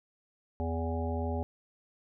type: harmonic tone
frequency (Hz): 82.41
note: E2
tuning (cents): 0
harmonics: 1 / 3 / 5 / 7 / 9 / 10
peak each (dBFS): -32 / -37 / -39 / -40 / -42 / -42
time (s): 0.6-1.43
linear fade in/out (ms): 0
effects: none